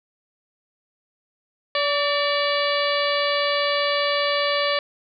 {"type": "harmonic tone with a mistuned harmonic", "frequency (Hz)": 575, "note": "D5", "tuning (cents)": -37, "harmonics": [1, 2, 3, 4, 5, 6, 7, 8], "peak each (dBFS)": [-23, -26, -28, -29, -30, -31, -31, -32], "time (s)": [1.75, 4.79], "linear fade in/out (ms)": 2, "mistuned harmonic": 3, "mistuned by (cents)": 60, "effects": []}